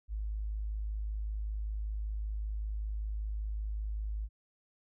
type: tone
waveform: sine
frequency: 52.6 Hz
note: G#1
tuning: 23 cents sharp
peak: -33 dBFS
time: 0.08-4.29 s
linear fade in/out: 50 ms
effects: none